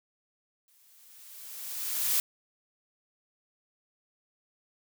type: noise with exponential growth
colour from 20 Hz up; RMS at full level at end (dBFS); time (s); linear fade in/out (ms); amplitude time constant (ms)
blue; -25; 0.68-2.2; 1; 330
effects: none